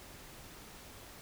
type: silence
effects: pink hiss -52 dBFS RMS until 1.21 s